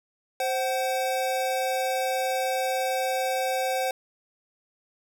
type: tone pair together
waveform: square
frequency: 523.3 / 753.9 Hz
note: C5 / F#5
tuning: 0 / +32 cents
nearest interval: tritone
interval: 632 cents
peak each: -28 dBFS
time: 0.4-3.91 s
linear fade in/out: 2 ms
effects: none